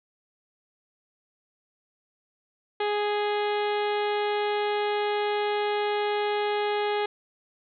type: harmonic tone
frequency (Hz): 415.3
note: G#4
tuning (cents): 0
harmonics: 1 / 2 / 3 / 4 / 5 / 6 / 7 / 8 / 9 / 10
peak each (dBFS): -26 / -29 / -38 / -38 / -38 / -41 / -43 / -40 / -46 / -48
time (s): 2.8-7.06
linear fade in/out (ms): 5
effects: none